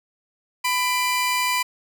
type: tone pair together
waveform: sawtooth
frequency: 999 / 2376 Hz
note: B5 / D7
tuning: +20 / +20 cents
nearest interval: octave + minor third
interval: 1500 cents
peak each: -18 / -21 dBFS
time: 0.64-1.63 s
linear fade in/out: 10 ms
effects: none